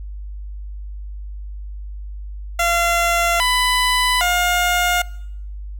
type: tone with pitch steps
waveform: 15% pulse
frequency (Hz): 686 / 998 / 711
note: F5 / B5 / F5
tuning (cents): -31 / +18 / +31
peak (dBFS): -9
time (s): 2.59-5.02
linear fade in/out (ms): 5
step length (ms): 810
effects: noise-tail reverb RT60 0.8 s tail -23 dB re dry + added 50 Hz sine -28 dBFS peak until 5.79 s